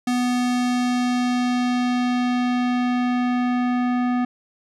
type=tone with low-pass filter sweep; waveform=square; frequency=247 Hz; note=B3; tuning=in tune; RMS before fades=-21 dBFS; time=0.07-4.25 s; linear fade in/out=5 ms; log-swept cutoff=9500 to 1700 Hz; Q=0.83; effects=none